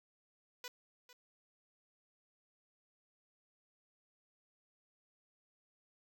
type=tone with echo; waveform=5% pulse; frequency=493.9 Hz; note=B4; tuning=in tune; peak=-32 dBFS; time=0.64-0.68 s; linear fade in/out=2 ms; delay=450 ms; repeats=1; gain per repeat=-14 dB; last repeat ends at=1.13 s; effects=none